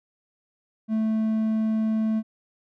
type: tone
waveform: triangle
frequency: 219.5 Hz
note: A3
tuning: 4 cents flat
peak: -19 dBFS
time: 0.88-2.23 s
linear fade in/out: 50 ms
effects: none